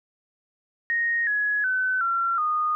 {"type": "tone with pitch steps", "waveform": "sine", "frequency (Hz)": [1864.7, 1680.6, 1514.6, 1365, 1230.2], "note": ["A#6", "G#6", "F#6", "F6", "D#6"], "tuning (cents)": [0, 20, 40, -40, -20], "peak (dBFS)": -21, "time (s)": [0.9, 2.75], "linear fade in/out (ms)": 0, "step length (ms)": 370, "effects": []}